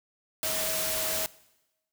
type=tone in noise; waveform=sine; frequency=637 Hz; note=D#5; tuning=41 cents sharp; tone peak=-36 dBFS; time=0.43-1.26 s; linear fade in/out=0 ms; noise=white; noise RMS=-30 dBFS; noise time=0.43-1.26 s; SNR=-9 dB; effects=noise-tail reverb RT60 1.0 s tail -21 dB re dry